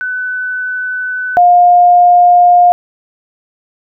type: tone pair in turn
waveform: sine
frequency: 1502 / 708.8 Hz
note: F#6 / F5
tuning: +26 / +25 cents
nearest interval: octave + minor second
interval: 1301 cents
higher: first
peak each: -15 / -3 dBFS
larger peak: second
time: 0.01-1.37 / 1.37-2.72 s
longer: first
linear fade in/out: 0 ms
effects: none